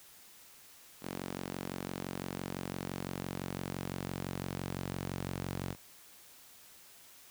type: tone with high-pass filter sweep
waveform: sawtooth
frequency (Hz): 45.9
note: F#1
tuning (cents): -13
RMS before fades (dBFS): -40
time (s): 1.01-5.76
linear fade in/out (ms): 50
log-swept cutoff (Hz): 220 to 120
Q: 1.1
effects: white hiss -57 dBFS RMS until 7.3 s